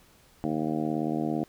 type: harmonic tone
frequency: 77.78 Hz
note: D#2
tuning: in tune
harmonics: 2 / 3 / 4 / 5 / 6 / 7 / 8 / 9 / 10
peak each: -35 / -31 / -30 / -37 / -40 / -40 / -44 / -36 / -44 dBFS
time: 0.44-1.44 s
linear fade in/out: 0 ms
effects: pink hiss -59 dBFS RMS until 1.48 s